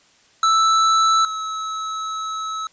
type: tone pair in turn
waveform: square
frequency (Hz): 1318.5 / 1296.6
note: E6 / E6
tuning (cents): 0 / -29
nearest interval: unison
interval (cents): 29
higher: first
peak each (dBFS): -14 / -25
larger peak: first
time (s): 0.43-1.25 / 1.25-2.67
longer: second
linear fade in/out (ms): 2
effects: white hiss -55 dBFS RMS until 2.72 s + resampled to 16000 Hz